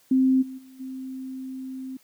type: tone with level steps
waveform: sine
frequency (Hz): 261.6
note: C4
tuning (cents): 0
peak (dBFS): -16 / -34 / -45 / -32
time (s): 0.11-1.97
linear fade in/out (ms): 5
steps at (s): 0.41 / 0.57 / 0.79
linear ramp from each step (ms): 20
effects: white hiss -60 dBFS RMS until 2.03 s + high-pass 100 Hz 12 dB/octave